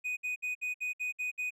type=tone bursts; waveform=triangle; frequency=2489 Hz; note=D#7; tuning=in tune; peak=-30 dBFS; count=8; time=0.04-1.507 s; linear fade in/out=20 ms; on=130 ms; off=61 ms; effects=none